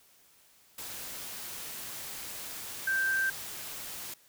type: tone in noise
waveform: sine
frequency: 1568 Hz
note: G6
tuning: in tune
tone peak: -26 dBFS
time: 2.87-3.3 s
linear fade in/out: 5 ms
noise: white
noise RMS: -41 dBFS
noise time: 0.78-4.14 s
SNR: +12 dB
effects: white hiss -62 dBFS RMS until 4.28 s